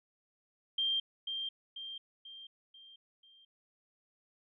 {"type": "tone with echo", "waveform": "sine", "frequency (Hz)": 3177, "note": "G7", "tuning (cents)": 23, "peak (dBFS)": -29, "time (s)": [0.78, 1], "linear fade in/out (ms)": 5, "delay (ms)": 490, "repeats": 5, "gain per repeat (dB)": -6, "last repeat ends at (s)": 3.45, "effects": []}